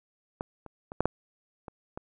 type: clicks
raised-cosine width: 1 ms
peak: -18 / -29 / -25 / -10 / -10 / -26 / -23 dBFS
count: 7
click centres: 0.409 / 0.663 / 0.919 / 1.006 / 1.056 / 1.682 / 1.975 s
effects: none